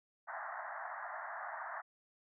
pink band-pass noise, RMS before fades -44 dBFS, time 0.27-1.82 s, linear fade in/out 20 ms, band 640 to 1900 Hz, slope 96 dB/octave, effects none

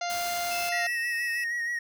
harmonic tone, 698.5 Hz, F5, in tune, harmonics 1 / 2 / 3 / 4 / 5 / 6 / 7 / 8 / 9, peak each -30 / -38 / -38 / -43 / -46 / -41 / -44 / -48 / -42 dBFS, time 0.01-0.87 s, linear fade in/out 5 ms
white noise, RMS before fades -37 dBFS, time 0.1-0.69 s, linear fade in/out 0 ms
35% pulse tone with pitch glide, 2637 to 2617 Hz, E7 to E7, 0 to -13 cents, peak -32 dBFS, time 0.51-1.44 s, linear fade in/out 2 ms, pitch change -13 cents, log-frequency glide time 1.01-1.16 s
triangle tone with vibrato, 1889 Hz, A#6, 22 cents sharp, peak -26 dBFS, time 0.72-1.79 s, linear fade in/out 5 ms, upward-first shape sine, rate 6.3 Hz, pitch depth 35 cents each way
effects none

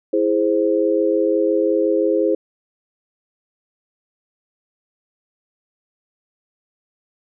sine chord, E augmented, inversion none, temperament equal, 329.6 / 415.3 / 523.3 Hz, E4 / G#4 / B#4, 0 / 0 / 0 cents, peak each -19 dBFS, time 0.13-2.35 s, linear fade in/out 5 ms, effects none

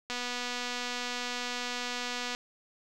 click train, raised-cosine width 0.2 ms, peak -18 dBFS, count 552, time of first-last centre 0.1-2.349 s, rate 245 Hz, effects none

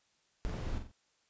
brown noise with echo, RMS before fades -37 dBFS, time 0.45-0.78 s, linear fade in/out 0 ms, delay 45 ms, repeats 3, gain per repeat -7 dB, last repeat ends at 0.915 s, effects white hiss -73 dBFS RMS until 1.29 s + resampled to 16000 Hz

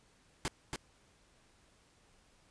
pink noise with echo, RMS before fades -35 dBFS, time 0.45-0.48 s, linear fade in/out 0 ms, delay 280 ms, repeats 1, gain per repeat -4 dB, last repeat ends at 0.76 s, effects pink hiss -67 dBFS RMS until 2.5 s + resampled to 22050 Hz

